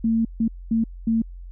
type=tone bursts at uneven times; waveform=sine; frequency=226 Hz; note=A3; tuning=47 cents sharp; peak=-17 dBFS; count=4; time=0.04-0.25 / 0.4-0.48 / 0.71-0.84 / 1.07-1.22 s; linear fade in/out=5 ms; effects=added 44 Hz sine -35 dBFS peak until 1.51 s